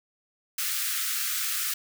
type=high-pass noise; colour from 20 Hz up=white; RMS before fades=-29 dBFS; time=0.58-1.74 s; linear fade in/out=5 ms; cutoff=1200 Hz; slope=96 dB/octave; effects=none